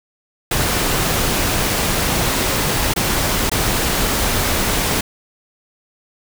pink noise with dropouts, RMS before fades -18 dBFS, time 0.51-5.01 s, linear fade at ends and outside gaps 5 ms, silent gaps 2.938-2.961 / 3.497-3.515 s, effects none

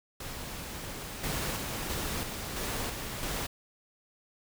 pink noise, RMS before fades -40 dBFS, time 0.2-1.94 s, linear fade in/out 5 ms
pink noise with tremolo, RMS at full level -34 dBFS, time 1.23-3.47 s, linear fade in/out 10 ms, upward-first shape square, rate 1.5 Hz, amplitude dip 35%
effects none

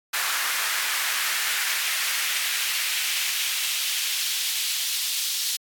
pink noise with high-pass filter sweep, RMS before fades -26 dBFS, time 0.13-5.57 s, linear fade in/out 10 ms, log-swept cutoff 1400 to 3900 Hz, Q 1.4, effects AAC 64 kbps

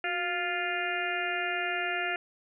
harmonic tone with a mistuned harmonic, 349.8 Hz, F4, 3 cents sharp, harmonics 1 / 2 / 4 / 5 / 6 / 7 / 8, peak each -38 / -35 / -35 / -35 / -37 / -37 / -39 dBFS, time 0.04-2.16 s, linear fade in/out 2 ms, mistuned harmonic 1, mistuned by +73 cents, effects none

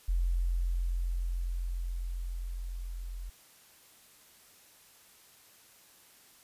sine tone with level ramp, 43.65 Hz, F1, in tune, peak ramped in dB -25 to -37 dBFS, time 0.08-3.3 s, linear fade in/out 10 ms, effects white hiss -59 dBFS RMS until 6.43 s + resampled to 32000 Hz

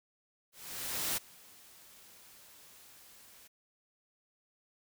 white noise with ADSR envelope, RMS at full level -33 dBFS, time 0.52-3.48 s, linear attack 650 ms, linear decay 15 ms, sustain -24 dB, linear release 12 ms, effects none

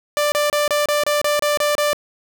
sawtooth tone bursts, 590 Hz, D5, 8 cents sharp, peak -12 dBFS, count 10, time 0.17-1.931 s, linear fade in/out 0 ms, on 150 ms, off 29 ms, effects none

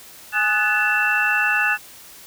sine tone cluster, 833 / 1249 / 1482 / 1726 / 2672 Hz, G#5 / D#6 / F#6 / A6 / E7, +5 / +6 / +2 / -34 / +23 cents, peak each -27 / -28 / -21 / -21 / -22 dBFS, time 0.32-1.78 s, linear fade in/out 50 ms, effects white hiss -43 dBFS RMS until 2.26 s

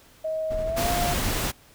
sine tone with pitch glide, 633 to 702.4 Hz, D#5 to F5, +30 to +10 cents, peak -25 dBFS, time 0.24-1.14 s, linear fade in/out 10 ms, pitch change +180 cents, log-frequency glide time 0.64-0.89 s
brown noise with tremolo, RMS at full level -31 dBFS, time 0.5-1.45 s, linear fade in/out 10 ms, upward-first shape sine, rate 12 Hz, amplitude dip 40%
pink noise, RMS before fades -27 dBFS, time 0.76-1.52 s, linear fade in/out 20 ms
effects pink hiss -54 dBFS RMS until 1.74 s

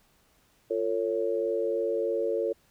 sine chord, F augmented, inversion none, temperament equal with one note detuned, 349.2 / 451.6 / 554.4 Hz, F4 / A4 / C#5, 0 / +45 / 0 cents, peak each -32 / -28 / -30 dBFS, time 0.7-2.53 s, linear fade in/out 10 ms, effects pink hiss -65 dBFS RMS until 2.7 s

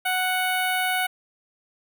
10% pulse tone with notch filter, 740 Hz, F#5, in tune, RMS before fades -24 dBFS, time 0.05-1.07 s, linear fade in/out 10 ms, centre 5200 Hz, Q 0.67, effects none

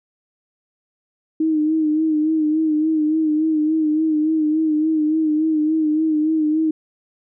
sine tone with vibrato, 311.1 Hz, D#4, in tune, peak -15 dBFS, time 1.4-6.71 s, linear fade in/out 5 ms, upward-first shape sine, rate 3.5 Hz, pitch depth 47 cents each way, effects none

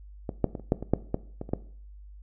clicks, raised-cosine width 2 ms, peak -17 / -8 / -20 / -29 / -8 / -21 / -7 / -12 / -20 / -27 / -12 dBFS, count 11, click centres 0.292 / 0.443 / 0.552 / 0.597 / 0.721 / 0.826 / 0.936 / 1.144 / 1.414 / 1.491 / 1.535 s, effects noise-tail reverb RT60 0.5 s tail -17 dB re dry + added 50 Hz sine -44 dBFS peak until 2.22 s

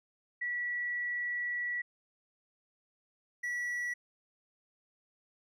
sine / triangle tone pair in turn, 1943 / 1943 Hz, B6 / B6, -29 / -29 cents, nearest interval unison, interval 0 cents, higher neither, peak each -32 / -31 dBFS, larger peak second, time 0.41-1.82 / 3.43-3.94 s, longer first, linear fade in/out 10 ms, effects none

